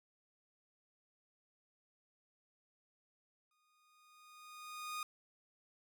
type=tone with exponential growth; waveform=sawtooth; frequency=1232 Hz; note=D#6; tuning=17 cents flat; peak=-35 dBFS; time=3.51-5.03 s; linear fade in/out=2 ms; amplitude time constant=330 ms; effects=none